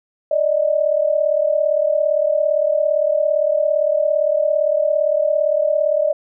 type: tone pair together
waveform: sine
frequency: 584.7 / 622.3 Hz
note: D5 / D#5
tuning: -8 / 0 cents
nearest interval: minor second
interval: 108 cents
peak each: -17 dBFS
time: 0.31-6.13 s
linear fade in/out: 5 ms
effects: none